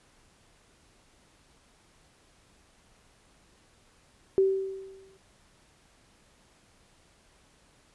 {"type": "tone with exponential decay", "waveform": "sine", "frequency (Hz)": 385.4, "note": "G4", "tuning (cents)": -29, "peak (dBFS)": -17, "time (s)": [4.38, 5.17], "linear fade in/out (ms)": 0, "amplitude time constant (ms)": 170, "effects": ["pink hiss -62 dBFS RMS until 7.94 s", "resampled to 24000 Hz"]}